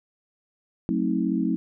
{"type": "chord", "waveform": "sine", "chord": "F# diminished seventh", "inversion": "none", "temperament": "just", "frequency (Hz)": [185, 222, 266.4, 319.7], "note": ["F#3", "A3", "C4", "Eb4"], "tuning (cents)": [0, 16, 31, 47], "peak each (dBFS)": -27, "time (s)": [0.89, 1.56], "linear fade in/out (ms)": 0, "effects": []}